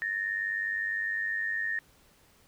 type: tone pair together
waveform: sine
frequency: 1746.2 / 1846 Hz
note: A6 / A#6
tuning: -14 / -17 cents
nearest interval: minor second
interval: 97 cents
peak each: -34 / -30 dBFS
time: 0.02-1.79 s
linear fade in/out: 0 ms
effects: pink hiss -62 dBFS RMS until 2.47 s